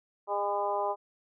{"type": "harmonic tone with a mistuned harmonic", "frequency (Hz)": 203.3, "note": "G#3", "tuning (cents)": -37, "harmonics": [2, 3, 4, 5, 6], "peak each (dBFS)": [-35, -33, -32, -33, -41], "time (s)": [0.27, 0.96], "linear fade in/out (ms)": 50, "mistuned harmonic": 5, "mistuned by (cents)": -17, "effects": []}